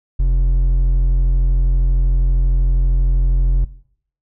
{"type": "tone with hard clipping", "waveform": "sine", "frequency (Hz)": 43.65, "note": "F1", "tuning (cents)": 0, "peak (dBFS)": -13, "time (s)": [0.19, 3.65], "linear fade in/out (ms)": 10, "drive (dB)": 5, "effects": ["noise-tail reverb RT60 0.6 s tail -17 dB re dry"]}